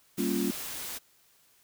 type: noise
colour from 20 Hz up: white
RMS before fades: -38 dBFS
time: 0.17-0.99 s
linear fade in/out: 20 ms
type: chord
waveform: sine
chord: G half-diminished seventh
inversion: none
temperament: equal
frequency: 196 / 233.1 / 277.2 / 349.2 Hz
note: G3 / Bb3 / Db4 / F4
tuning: 0 / 0 / 0 / 0 cents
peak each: -32 dBFS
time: 0.18-0.51 s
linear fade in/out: 5 ms
effects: white hiss -64 dBFS RMS until 1.63 s